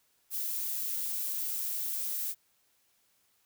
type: noise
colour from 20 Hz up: violet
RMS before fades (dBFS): -34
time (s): 0.3-2.35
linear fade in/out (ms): 50
effects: white hiss -71 dBFS RMS until 3.45 s